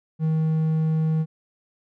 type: tone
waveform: triangle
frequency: 158.4 Hz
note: D#3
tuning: 31 cents sharp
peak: -17 dBFS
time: 0.19-1.26 s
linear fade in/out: 50 ms
effects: none